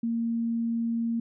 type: tone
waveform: sine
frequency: 231 Hz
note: A#3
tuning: 16 cents flat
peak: -25 dBFS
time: 0.03-1.2 s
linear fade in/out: 5 ms
effects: none